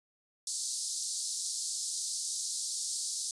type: band-pass noise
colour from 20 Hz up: white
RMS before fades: -36 dBFS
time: 0.47-3.31 s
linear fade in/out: 2 ms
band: 4200 to 9600 Hz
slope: 48 dB/octave
effects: resampled to 24000 Hz